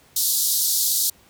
white band-pass noise, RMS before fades -21 dBFS, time 0.16-1.1 s, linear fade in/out 5 ms, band 3800 to 16000 Hz, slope 48 dB/octave, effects pink hiss -54 dBFS RMS until 1.29 s + high-pass 60 Hz 12 dB/octave

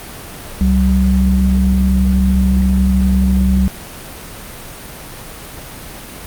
sine tone pair together, 67.14 / 189.9 Hz, C2 / F#3, +45 / +45 cents, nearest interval octave + tritone, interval 1800 cents, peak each -12 dBFS, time 0.61-3.68 s, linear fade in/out 0 ms, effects pink hiss -31 dBFS RMS until 6.26 s + Opus 32 kbps

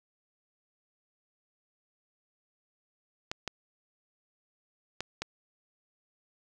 clicks, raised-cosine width 0.2 ms, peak -16 dBFS, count 4, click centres 3.315 / 3.477 / 5.006 / 5.22 s, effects none

